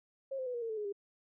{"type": "tone with pitch steps", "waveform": "sine", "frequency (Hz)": [540, 517.7, 496.3, 475.8, 456.2, 437.4, 419.3, 402], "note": ["C#5", "C5", "B4", "A#4", "A#4", "A4", "G#4", "G4"], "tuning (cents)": [-45, -18, 8, 35, -37, -10, 17, 44], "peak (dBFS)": -35, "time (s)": [0.31, 0.926], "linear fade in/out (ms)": 10, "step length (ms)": 77, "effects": []}